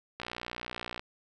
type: click train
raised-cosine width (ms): 0.3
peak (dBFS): -21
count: 49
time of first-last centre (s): 0.2-0.995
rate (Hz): 60.4
effects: none